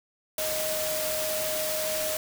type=tone in noise; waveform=sine; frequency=622.3 Hz; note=D#5; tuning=in tune; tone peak=-30 dBFS; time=0.38-2.17 s; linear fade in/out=2 ms; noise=white; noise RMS=-31 dBFS; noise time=0.38-2.17 s; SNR=-2 dB; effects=none